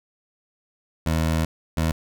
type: tone pair in turn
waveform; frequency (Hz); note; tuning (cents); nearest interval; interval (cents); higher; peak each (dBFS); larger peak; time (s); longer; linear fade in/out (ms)
20% pulse; 80.5 / 80.5; E2 / E2; -41 / -41; unison; 0; neither; -15; neither; 1.06-1.45 / 1.77-1.92; first; 5
effects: none